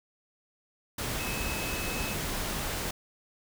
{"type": "tone in noise", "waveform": "sine", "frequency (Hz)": 2581, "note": "E7", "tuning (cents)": -37, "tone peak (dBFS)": -38, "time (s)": [1.19, 2.14], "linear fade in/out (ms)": 5, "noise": "pink", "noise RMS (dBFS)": -33, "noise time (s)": [0.98, 2.91], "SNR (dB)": -8, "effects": []}